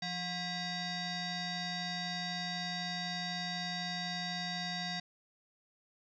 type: tone with frequency modulation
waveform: sine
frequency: 1967 Hz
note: B6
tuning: 7 cents flat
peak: -35 dBFS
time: 0.02-5 s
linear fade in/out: 5 ms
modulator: 896 Hz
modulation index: 3.6
effects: none